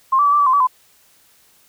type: tone with pitch steps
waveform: sine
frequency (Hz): 1062 / 1159 / 1147 / 1173 / 1149 / 1036 / 1145 / 1017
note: C6 / D6 / D6 / D6 / D6 / C6 / D6 / C6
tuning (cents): +25 / -23 / -41 / -2 / -38 / -17 / -44 / -50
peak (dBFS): -11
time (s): 0.12-0.672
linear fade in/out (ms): 10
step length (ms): 69
effects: white hiss -54 dBFS RMS until 1.68 s